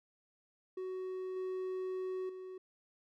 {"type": "tone with level steps", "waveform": "triangle", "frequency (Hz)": 372.8, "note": "F#4", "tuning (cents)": 13, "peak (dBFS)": [-36, -34, -42], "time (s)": [0.77, 2.58], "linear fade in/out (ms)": 5, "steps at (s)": [1.36, 2.29], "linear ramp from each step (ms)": 5, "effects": []}